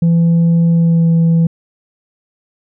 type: tone with pitch glide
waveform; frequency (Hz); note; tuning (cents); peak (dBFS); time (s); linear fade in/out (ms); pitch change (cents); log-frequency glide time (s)
sine; 167.9 to 165.68; E3 to E3; +32 to +9; -5; 0.02-1.47; 5; -23; 0.69-1.1
effects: tanh soft clip ceiling -7 dBFS